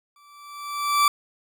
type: tone with exponential growth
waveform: 40% pulse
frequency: 1163 Hz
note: D6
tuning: 17 cents flat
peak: -13 dBFS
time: 0.16-1.08 s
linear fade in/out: 2 ms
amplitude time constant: 200 ms
effects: none